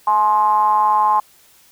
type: ring-modulated tone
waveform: triangle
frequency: 102.2 Hz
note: G#2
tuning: 27 cents flat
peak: -7 dBFS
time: 0.07-1.2 s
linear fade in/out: 5 ms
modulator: 951 Hz
effects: white hiss -51 dBFS RMS until 1.71 s